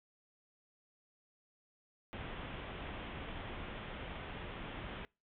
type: low-pass noise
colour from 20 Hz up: pink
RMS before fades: -45 dBFS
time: 2.13-5.05 s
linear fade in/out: 0 ms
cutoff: 3500 Hz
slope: 96 dB/octave
effects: noise-tail reverb RT60 0.3 s tail -26 dB re dry